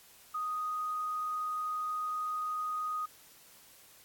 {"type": "tone with tanh clipping", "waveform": "triangle", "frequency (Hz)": 1244.5, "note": "D#6", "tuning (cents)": 0, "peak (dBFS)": -32, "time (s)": [0.34, 3.06], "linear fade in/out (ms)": 10, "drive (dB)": 3, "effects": ["white hiss -58 dBFS RMS until 4.04 s", "AAC 64 kbps"]}